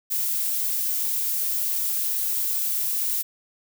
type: noise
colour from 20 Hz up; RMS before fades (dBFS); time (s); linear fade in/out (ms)
violet; -25; 0.1-3.23; 20
effects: none